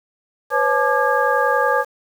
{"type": "tone cluster", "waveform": "sine", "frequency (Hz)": [497.4, 548, 862, 1191, 1637], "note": ["B4", "C#5", "A5", "D6", "G#6"], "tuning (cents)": [12, -20, -36, 24, -25], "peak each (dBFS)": -21, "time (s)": [0.5, 1.85], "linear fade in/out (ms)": 50, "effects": ["7-bit"]}